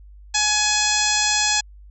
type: harmonic tone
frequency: 843 Hz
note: G#5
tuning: 26 cents sharp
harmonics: 1 / 2 / 3 / 4 / 5 / 6 / 7 / 8 / 9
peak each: -26 / -26 / -26 / -26 / -26 / -26 / -26 / -26 / -26 dBFS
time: 0.34-1.61 s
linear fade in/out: 10 ms
effects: added 50 Hz sine -41 dBFS peak until 1.9 s